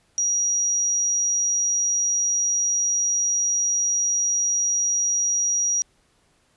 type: tone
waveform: sine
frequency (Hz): 5750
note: F8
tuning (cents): +50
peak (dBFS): -19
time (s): 0.18-5.82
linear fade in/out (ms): 0
effects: pink hiss -63 dBFS RMS until 6.56 s + resampled to 24000 Hz